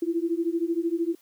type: beating tone pair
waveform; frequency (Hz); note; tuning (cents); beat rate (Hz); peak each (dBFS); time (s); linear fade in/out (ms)
sine; 329.6 / 342.6; E4 / F4; 0 / -33; 13; -26; 0.02-1.15; 5
effects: white hiss -61 dBFS RMS until 1.21 s + high-pass 200 Hz 12 dB/octave